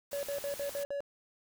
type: noise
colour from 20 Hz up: white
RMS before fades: -45 dBFS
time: 0.11-0.84 s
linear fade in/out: 10 ms
type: tone bursts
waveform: triangle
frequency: 566 Hz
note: C#5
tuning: 36 cents sharp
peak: -31 dBFS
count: 6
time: 0.13-1.005 s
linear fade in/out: 0 ms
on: 100 ms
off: 55 ms
effects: none